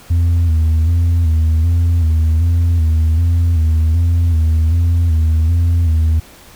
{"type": "tone with vibrato", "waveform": "sine", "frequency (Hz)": 82.41, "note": "E2", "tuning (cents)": 0, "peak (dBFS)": -7, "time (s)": [0.1, 6.2], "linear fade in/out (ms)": 10, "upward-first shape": "square", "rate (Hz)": 1.3, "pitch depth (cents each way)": 54, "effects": ["tanh soft clip ceiling -9 dBFS", "pink hiss -41 dBFS RMS until 6.55 s"]}